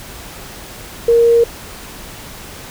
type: tone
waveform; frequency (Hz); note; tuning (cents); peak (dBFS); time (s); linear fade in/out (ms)
sine; 467.1; A#4; +3; -7; 1.08-1.44; 5
effects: pink hiss -33 dBFS RMS until 2.7 s